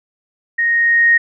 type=tone with level ramp; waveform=sine; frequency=1864.7 Hz; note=A#6; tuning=in tune; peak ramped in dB=-13 to -7 dBFS; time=0.58-1.18 s; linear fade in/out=10 ms; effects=none